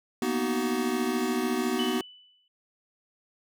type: chord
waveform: square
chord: B major seventh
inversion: third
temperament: equal with one note detuned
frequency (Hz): 233.1 / 246.9 / 311.1 / 376.7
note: A#3 / B3 / D#4 / F#4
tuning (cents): 0 / 0 / 0 / +31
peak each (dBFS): -35 / -30 / -34 / -31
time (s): 0.22-2.01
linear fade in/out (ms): 2
type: tone with exponential decay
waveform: sine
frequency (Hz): 2985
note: F#7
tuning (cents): +15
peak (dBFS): -29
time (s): 1.79-2.48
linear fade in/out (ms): 2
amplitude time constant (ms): 150
effects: none